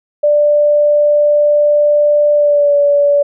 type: tone with pitch glide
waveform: sine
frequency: 590 to 574.9 Hz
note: D5 to D5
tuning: +8 to -37 cents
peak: -7 dBFS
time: 0.23-3.23 s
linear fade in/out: 10 ms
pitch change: -45 cents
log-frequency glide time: 2.34-2.75 s
effects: none